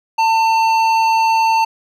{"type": "tone with hard clipping", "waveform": "triangle", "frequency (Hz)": 897, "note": "A5", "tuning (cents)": 33, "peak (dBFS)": -13, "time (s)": [0.18, 1.65], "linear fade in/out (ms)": 10, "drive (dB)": 14, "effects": []}